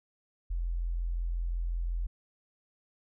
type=tone; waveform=sine; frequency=42.77 Hz; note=F1; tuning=35 cents flat; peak=-29 dBFS; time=0.5-2.07 s; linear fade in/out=10 ms; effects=none